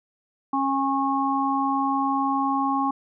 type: harmonic tone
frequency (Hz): 273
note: C#4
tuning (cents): -26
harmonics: 1 / 3 / 4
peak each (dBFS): -25 / -25 / -25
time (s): 0.53-2.91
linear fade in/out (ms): 5
effects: none